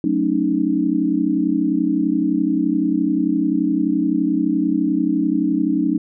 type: chord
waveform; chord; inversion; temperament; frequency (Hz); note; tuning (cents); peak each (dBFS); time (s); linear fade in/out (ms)
sine; D# half-diminished seventh; first; equal with one note detuned; 185 / 220 / 277.2 / 308.8; F#3 / A3 / C#4 / D#4; 0 / 0 / 0 / -13; -24 / -24 / -20 / -19; 0.04-5.98; 2
effects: none